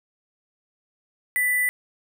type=tone with sample-and-hold; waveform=sine; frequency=1985 Hz; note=B6; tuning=8 cents sharp; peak=-19 dBFS; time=1.36-1.69 s; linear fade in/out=0 ms; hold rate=11025 Hz; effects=none